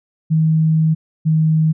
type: tone pair in turn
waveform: sine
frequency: 158.7 / 157.86 Hz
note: D#3 / D#3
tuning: +35 / +25 cents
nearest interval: unison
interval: 10 cents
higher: first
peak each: -11 dBFS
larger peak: neither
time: 0.3-0.95 / 1.25-1.73 s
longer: first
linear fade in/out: 20 ms
effects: none